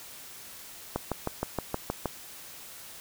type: click train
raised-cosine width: 1 ms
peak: -14 dBFS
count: 8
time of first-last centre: 0.96-2.057 s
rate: 6.38 Hz
effects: white hiss -46 dBFS RMS until 3 s